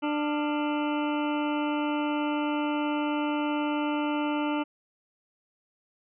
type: harmonic tone with a mistuned harmonic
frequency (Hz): 296.9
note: D4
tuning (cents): +19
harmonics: 1 / 2 / 3 / 4 / 5 / 7 / 8 / 9 / 10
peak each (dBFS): -27 / -35 / -33 / -40 / -39 / -46 / -45 / -42 / -43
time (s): 0.02-4.64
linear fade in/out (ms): 20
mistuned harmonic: 5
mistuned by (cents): -110
effects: none